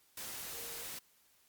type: tone in noise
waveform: sine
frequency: 466.2 Hz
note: A#4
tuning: in tune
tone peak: -54 dBFS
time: 0.53-0.84 s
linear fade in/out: 5 ms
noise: white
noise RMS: -44 dBFS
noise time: 0.17-0.99 s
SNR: -13 dB
effects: white hiss -69 dBFS RMS until 1.48 s + Opus 48 kbps